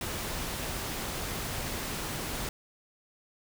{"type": "noise", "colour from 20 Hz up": "pink", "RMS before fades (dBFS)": -35, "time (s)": [0.01, 2.49], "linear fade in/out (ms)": 2, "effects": []}